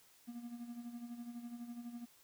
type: tone with tremolo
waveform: triangle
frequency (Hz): 238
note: A#3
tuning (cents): +36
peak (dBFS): -40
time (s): 0.27-2.06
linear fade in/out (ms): 20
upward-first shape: sine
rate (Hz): 12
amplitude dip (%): 65
effects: white hiss -66 dBFS RMS until 2.23 s